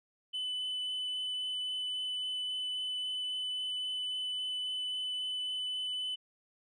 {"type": "tone with vibrato", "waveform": "sine", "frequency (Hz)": 3006, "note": "F#7", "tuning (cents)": 27, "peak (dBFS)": -31, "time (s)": [0.33, 6.16], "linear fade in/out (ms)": 20, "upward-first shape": "triangle", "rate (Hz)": 3.7, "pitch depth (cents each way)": 8, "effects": ["tanh soft clip ceiling -32 dBFS"]}